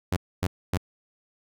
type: tone bursts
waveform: sawtooth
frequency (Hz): 90.9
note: F#2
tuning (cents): -30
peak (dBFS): -19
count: 3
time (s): 0.12-0.775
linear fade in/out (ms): 5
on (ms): 45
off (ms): 260
effects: none